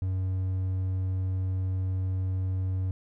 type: tone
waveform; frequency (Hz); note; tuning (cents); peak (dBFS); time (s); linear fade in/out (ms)
triangle; 93.6; F#2; +20; -24; 0.02-2.91; 0
effects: none